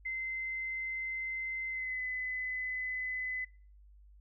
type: tone with pitch glide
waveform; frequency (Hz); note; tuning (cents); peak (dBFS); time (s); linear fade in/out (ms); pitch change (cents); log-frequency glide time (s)
sine; 2068 to 2016; C7 to B6; -21 to +35; -34; 0.05-3.45; 10; -44; 1.69-2.01
effects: noise-tail reverb RT60 0.4 s tail -22 dB re dry + added 50 Hz sine -55 dBFS peak until 4.2 s